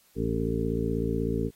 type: harmonic tone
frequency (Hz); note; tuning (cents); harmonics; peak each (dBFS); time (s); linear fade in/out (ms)
56.2; A1; +37; 1 / 2 / 3 / 4 / 5 / 7 / 8; -33 / -33 / -33 / -33 / -33 / -33 / -33; 0.15-1.51; 50
effects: white hiss -62 dBFS RMS until 1.55 s + AAC 48 kbps